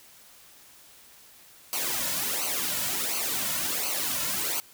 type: noise with flanger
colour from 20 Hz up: white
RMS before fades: -29 dBFS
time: 1.73-4.6 s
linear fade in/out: 0 ms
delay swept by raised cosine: 0.56 to 2.56 ms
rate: 1.4 Hz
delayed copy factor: -0.75
effects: white hiss -53 dBFS RMS until 4.73 s